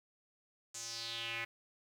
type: tone with band-pass filter sweep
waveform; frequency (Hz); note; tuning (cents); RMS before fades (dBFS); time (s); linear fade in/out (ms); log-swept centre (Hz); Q
square; 115.7; A#2; -13; -42; 0.74-1.45; 10; 7200 to 2100; 4
effects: 10-bit